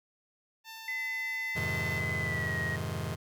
10% pulse tone, 893 Hz, A5, 25 cents sharp, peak -35 dBFS, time 0.64-2.02 s, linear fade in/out 50 ms
sine tone with pitch glide, 2026 to 1890.3 Hz, B6 to A#6, +44 to +24 cents, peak -32 dBFS, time 0.88-2.76 s, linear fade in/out 2 ms, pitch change -120 cents, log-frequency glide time 2.17-2.56 s
sawtooth chord, F minor seventh, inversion none, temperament just, 87.31 / 104.77 / 130.96 / 157.15 Hz, F2 / Ab2 / C3 / Eb3, 0 / +16 / +2 / +18 cents, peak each -34 dBFS, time 1.55-3.16 s, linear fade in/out 20 ms
effects none

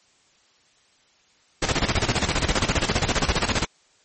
pink noise with tremolo, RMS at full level -20 dBFS, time 1.62-3.65 s, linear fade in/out 5 ms, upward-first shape square, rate 15 Hz, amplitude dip 70%, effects white hiss -60 dBFS RMS until 4.04 s + MP3 32 kbps

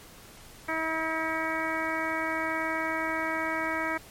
harmonic tone, 320.7 Hz, E4, 48 cents flat, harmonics 1 / 2 / 3 / 4 / 5 / 6 / 7, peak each -35 / -35 / -35 / -35 / -35 / -35 / -35 dBFS, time 0.68-3.98 s, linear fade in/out 10 ms, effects pink hiss -50 dBFS RMS until 4.1 s + MP3 64 kbps

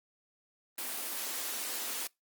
white high-pass noise, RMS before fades -37 dBFS, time 0.78-2.07 s, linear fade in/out 2 ms, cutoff 230 Hz, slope 48 dB/octave, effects noise-tail reverb RT60 0.2 s tail -25 dB re dry + Opus 24 kbps

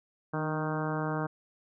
harmonic tone with a mistuned harmonic, 155.56 Hz, D#3, in tune, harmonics 1 / 2 / 3 / 4 / 5 / 6 / 7 / 8 / 9 / 10, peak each -33 / -36 / -38 / -39 / -40 / -41 / -41 / -42 / -43 / -43 dBFS, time 0.33-1.27 s, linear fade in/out 10 ms, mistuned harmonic 2, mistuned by -32 cents, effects none

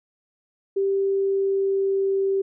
sine tone with pitch glide, 392 to 389.5 Hz, G4 to G4, 0 to -11 cents, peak -19 dBFS, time 0.76-2.42 s, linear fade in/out 10 ms, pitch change -11 cents, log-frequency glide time 0.9-2.2 s, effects none

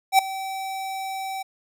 square tone with ADSR envelope, 770 Hz, G5, 31 cents flat, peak -11 dBFS, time 0.12-1.43 s, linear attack 68 ms, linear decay 4 ms, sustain -18 dB, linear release 12 ms, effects none

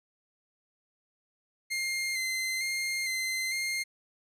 sawtooth tone with vibrato, 2093 Hz, C7, in tune, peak -26 dBFS, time 1.7-3.84 s, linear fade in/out 20 ms, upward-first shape square, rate 1.1 Hz, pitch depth 21 cents each way, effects low-pass 12000 Hz 12 dB/octave

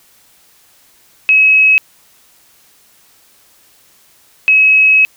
sine tone bursts at uneven times, 2562 Hz, E7, 50 cents flat, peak -5 dBFS, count 2, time 1.29-1.78 / 4.48-5.05 s, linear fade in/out 0 ms, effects white hiss -49 dBFS RMS until 5.16 s

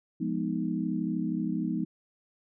sine chord, F half-diminished seventh, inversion none, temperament equal, 174.61 / 207.7 / 246.9 / 311.1 Hz, F3 / Ab3 / Cb4 / Eb4, 0 / 0 / 0 / 0 cents, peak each -33 dBFS, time 0.2-1.85 s, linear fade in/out 10 ms, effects none

